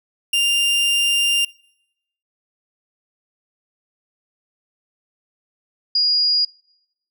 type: tone pair in turn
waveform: 40% pulse / sine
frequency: 2796 / 4870 Hz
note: F7 / D#8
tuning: +1 / -38 cents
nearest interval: minor seventh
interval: 961 cents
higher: second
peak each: -14 dBFS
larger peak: neither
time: 0.33-1.45 / 5.95-6.45 s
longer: first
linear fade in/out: 5 ms
effects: noise-tail reverb RT60 0.8 s tail -24 dB re dry